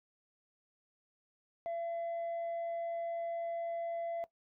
sine tone, 676 Hz, E5, 43 cents sharp, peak -33 dBFS, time 1.66-4.24 s, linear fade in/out 0 ms, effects noise-tail reverb RT60 0.1 s tail -18 dB re dry + tanh soft clip ceiling -34 dBFS

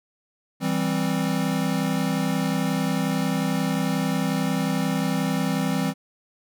square chord, C major, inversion first, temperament equal, 164.81 / 196 / 261.6 Hz, E3 / G3 / C4, 0 / 0 / 0 cents, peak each -27 dBFS, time 0.6-5.94 s, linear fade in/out 50 ms, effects none

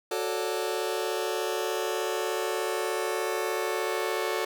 sawtooth chord, D major seventh, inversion first, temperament just, 367.1 / 440.5 / 550.6 / 587.3 Hz, F#4 / A4 / C#5 / D5, -14 / +2 / -12 / 0 cents, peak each -28 / -27 / -32 / -32 dBFS, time 0.11-4.45 s, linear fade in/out 5 ms, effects none

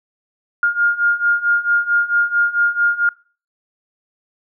sine beating tone pair, 1412 / 1416.5 Hz, F6 / F6, +19 / +24 cents, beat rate 4.5 Hz, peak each -18 / -16 dBFS, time 0.63-3.09 s, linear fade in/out 2 ms, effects noise-tail reverb RT60 0.4 s tail -24 dB re dry

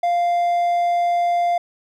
triangle tone, 697 Hz, F5, 4 cents flat, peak -14 dBFS, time 0.03-1.58 s, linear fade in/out 5 ms, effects none

